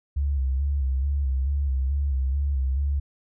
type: tone with vibrato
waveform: sine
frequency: 68.3 Hz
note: C#2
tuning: 25 cents flat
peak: -21 dBFS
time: 0.16-3 s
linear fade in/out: 10 ms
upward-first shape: square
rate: 2.3 Hz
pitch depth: 61 cents each way
effects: none